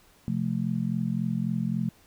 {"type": "chord", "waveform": "sine", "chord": "F major", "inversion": "second", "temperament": "just", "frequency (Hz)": [130.96, 174.61, 218.3], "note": ["C3", "F3", "A3"], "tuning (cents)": [2, 0, -13], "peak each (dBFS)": [-31, -29, -29], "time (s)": [0.28, 1.89], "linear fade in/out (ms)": 0, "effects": ["pink hiss -59 dBFS RMS until 2.06 s"]}